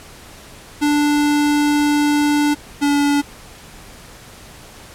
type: tone pair in turn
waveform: square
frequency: 293.7 / 287 Hz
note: D4 / D4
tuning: 0 / -40 cents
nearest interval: unison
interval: 40 cents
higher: first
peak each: -14 dBFS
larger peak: neither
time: 0.81-2.55 / 2.81-3.22 s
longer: first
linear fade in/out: 20 ms
effects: pink hiss -40 dBFS RMS until 4.94 s + low-pass 12000 Hz 12 dB/octave